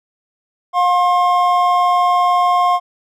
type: tone pair together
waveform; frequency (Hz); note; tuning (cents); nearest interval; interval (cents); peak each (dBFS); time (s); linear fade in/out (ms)
triangle; 714.3 / 1068; F5 / C6; +39 / +35; perfect fifth; 696; -12; 0.73-2.8; 50
effects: none